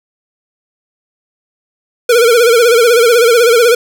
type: tone with vibrato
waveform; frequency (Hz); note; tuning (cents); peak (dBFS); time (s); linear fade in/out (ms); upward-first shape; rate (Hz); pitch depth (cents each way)
square; 470; A#4; +14; -6; 2.09-3.75; 5; sine; 16; 89
effects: none